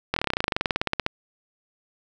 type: slowing click train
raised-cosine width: 0.3 ms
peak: -6 dBFS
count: 23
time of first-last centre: 0.14-1.064 s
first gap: 24 ms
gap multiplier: 1.05
effects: none